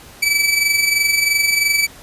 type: tone with amplitude modulation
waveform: sawtooth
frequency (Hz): 2303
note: D7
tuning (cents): -34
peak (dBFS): -8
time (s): 0.22-1.87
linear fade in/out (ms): 10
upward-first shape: sine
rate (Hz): 23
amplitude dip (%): 55
effects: pink hiss -41 dBFS RMS until 2.02 s + resampled to 32000 Hz